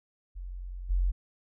sine tone with level steps, 45 Hz, F#1, 47 cents flat, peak -36 / -23 dBFS, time 0.35-1.12 s, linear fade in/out 20 ms, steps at 0.89 s, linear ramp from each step 20 ms, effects none

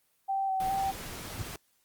sine tone with vibrato, 771 Hz, G5, 29 cents flat, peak -27 dBFS, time 0.28-0.92 s, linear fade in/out 20 ms, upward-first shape square, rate 2.4 Hz, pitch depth 17 cents each way
pink noise, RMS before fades -41 dBFS, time 0.6-1.56 s, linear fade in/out 2 ms
sine tone with exponential growth, 102.9 Hz, G#2, 16 cents flat, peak -26 dBFS, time 1.32-1.42 s, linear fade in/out 5 ms, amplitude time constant 20 ms
effects white hiss -71 dBFS RMS until 1.84 s + Opus 32 kbps

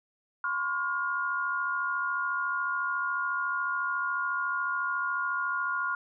sine tone cluster, 1027 / 1101 / 1418 Hz, C6 / C#6 / F6, -33 / -12 / +26 cents, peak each -36 / -34 / -29 dBFS, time 0.44-5.95 s, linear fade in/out 2 ms, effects none

